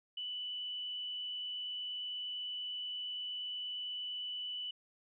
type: tone with frequency modulation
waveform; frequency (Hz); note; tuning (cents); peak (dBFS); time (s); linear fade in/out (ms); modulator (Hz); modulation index
sine; 2976; F#7; +9; -38; 0.17-4.71; 5; 80.6; 0.47
effects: none